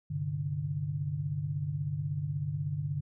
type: chord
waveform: sine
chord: G suspended fourth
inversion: none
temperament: just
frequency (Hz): 98 / 130.67 / 147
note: G2 / C3 / D3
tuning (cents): 0 / -2 / +2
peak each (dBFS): -38 / -38 / -32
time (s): 0.1-3.01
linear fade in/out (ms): 10
effects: none